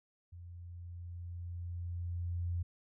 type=tone with level ramp; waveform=sine; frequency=87 Hz; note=F2; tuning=6 cents flat; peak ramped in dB=-47 to -32 dBFS; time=0.32-2.63 s; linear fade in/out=10 ms; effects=none